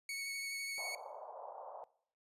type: tone with vibrato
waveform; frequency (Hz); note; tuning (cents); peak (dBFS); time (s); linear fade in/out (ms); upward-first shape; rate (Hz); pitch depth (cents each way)
sawtooth; 2217; C#7; 0; -36; 0.09-0.95; 2; triangle; 12; 18
type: band-pass noise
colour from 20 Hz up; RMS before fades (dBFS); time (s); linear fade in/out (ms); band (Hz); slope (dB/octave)
pink; -49; 0.78-1.84; 0; 540 to 990; 48
effects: noise-tail reverb RT60 0.6 s tail -20 dB re dry + resampled to 32000 Hz